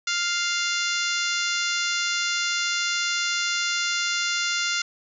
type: harmonic tone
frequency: 698.5 Hz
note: F5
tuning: in tune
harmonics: 2 / 3 / 4 / 5 / 6 / 7 / 8 / 9 / 10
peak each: -28 / -30 / -31 / -32 / -33 / -33 / -34 / -35 / -35 dBFS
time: 0.07-4.82 s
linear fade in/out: 5 ms
effects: none